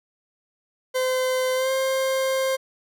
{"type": "tone with pitch glide", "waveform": "40% pulse", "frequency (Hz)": [514, 528.8], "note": ["C5", "C5"], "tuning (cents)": [-31, 18], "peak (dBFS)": -20, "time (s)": [0.94, 2.57], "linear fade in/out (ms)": 20, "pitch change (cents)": 49, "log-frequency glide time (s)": [1.55, 1.71], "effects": []}